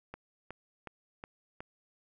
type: click train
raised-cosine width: 0.5 ms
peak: -27 dBFS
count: 5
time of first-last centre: 0.14-1.605 s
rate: 2.73 Hz
effects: none